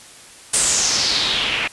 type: noise with low-pass filter sweep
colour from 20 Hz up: white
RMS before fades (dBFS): -19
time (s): 0.53-1.68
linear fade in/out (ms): 10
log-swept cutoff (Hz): 9000 to 2400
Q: 3.7
effects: white hiss -42 dBFS RMS until 1.72 s + resampled to 24000 Hz